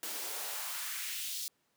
white noise with high-pass filter sweep, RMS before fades -39 dBFS, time 0.03-1.48 s, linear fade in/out 0 ms, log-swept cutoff 250 to 4600 Hz, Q 1.6, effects pink hiss -75 dBFS RMS until 1.76 s + high-pass 150 Hz 12 dB/octave

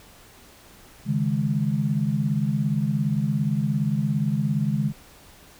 sine chord, C# suspended second, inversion none, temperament just, 138.59 / 155.92 / 207.9 Hz, C#3 / D#3 / G#3, 0 / +4 / +2 cents, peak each -25 dBFS, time 1.05-4.93 s, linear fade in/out 50 ms, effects pink hiss -50 dBFS RMS until 5.59 s

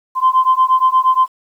sine beating tone pair, 1032 / 1040.5 Hz, C6 / C6, -24 / -10 cents, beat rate 8.5 Hz, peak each -12 dBFS, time 0.15-1.28 s, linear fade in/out 50 ms, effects tanh soft clip ceiling -3 dBFS + 8-bit

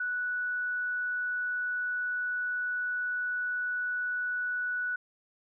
sine tone, 1477 Hz, F#6, 3 cents flat, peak -29 dBFS, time 0-4.96 s, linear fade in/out 5 ms, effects none

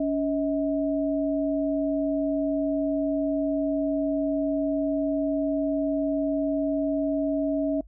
sine tone pair together, 283.5 / 636.4 Hz, C#4 / D#5, +39 / +39 cents, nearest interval octave + major second, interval 1400 cents, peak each -24 / -27 dBFS, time 0-7.81 s, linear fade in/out 5 ms, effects noise-tail reverb RT60 0.1 s tail -24 dB re dry + added 50 Hz sine -46 dBFS peak until 7.87 s

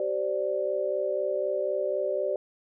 sine chord, G suspended fourth, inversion none, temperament equal with one note detuned, 385.3 / 523.3 / 587.3 Hz, G4 / C5 / D5, -30 / 0 / 0 cents, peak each -31 / -31 / -28 dBFS, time 0-2.36 s, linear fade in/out 2 ms, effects none

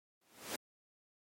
pink noise with exponential growth, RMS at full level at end -36 dBFS, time 0.21-0.56 s, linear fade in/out 5 ms, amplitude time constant 74 ms, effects high-pass 200 Hz 12 dB/octave + MP3 64 kbps

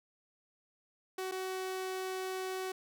sawtooth tone with dropouts, 375.3 Hz, F#4, 25 cents sharp, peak -32 dBFS, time 1.18-2.72 s, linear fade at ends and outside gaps 5 ms, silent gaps 1.314-1.319 s, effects none

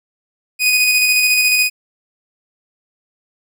sawtooth tone with tremolo, 2489 Hz, D#7, in tune, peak -7 dBFS, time 0.59-1.7 s, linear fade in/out 50 ms, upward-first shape square, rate 14 Hz, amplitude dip 25%, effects none

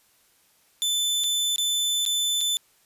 sawtooth tone with dropouts, 3520 Hz, A7, in tune, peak -19 dBFS, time 0.82-2.57 s, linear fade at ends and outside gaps 0 ms, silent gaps 1.237-1.241 / 1.56-1.582 / 2.052-2.062 / 2.408-2.412 s, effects white hiss -62 dBFS RMS until 2.85 s + resampled to 32000 Hz

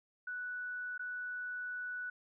sine tone with dropouts, 1480 Hz, F#6, in tune, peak -38 dBFS, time 0.27-2.1 s, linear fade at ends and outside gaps 5 ms, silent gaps 0.979-0.993 s, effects none

